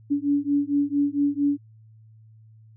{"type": "beating tone pair", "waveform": "sine", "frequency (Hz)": [283.9, 288.3], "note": ["C#4", "D4"], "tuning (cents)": [41, -32], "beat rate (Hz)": 4.4, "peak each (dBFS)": -23, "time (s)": [0.1, 1.58], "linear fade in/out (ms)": 20, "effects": ["added 110 Hz sine -48 dBFS peak until 2.76 s"]}